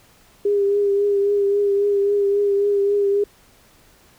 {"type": "tone with vibrato", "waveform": "sine", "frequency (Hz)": 403.4, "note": "G4", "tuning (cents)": 50, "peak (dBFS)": -15, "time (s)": [0.45, 3.24], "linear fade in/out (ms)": 5, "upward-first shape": "triangle", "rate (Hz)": 3.7, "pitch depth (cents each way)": 31, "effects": ["pink hiss -53 dBFS RMS until 4.18 s"]}